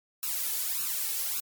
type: noise with flanger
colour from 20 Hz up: blue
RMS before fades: -31 dBFS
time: 0.23-1.4 s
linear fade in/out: 0 ms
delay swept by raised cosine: 0.73 to 2.33 ms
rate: 1.7 Hz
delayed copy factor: +1
effects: MP3 96 kbps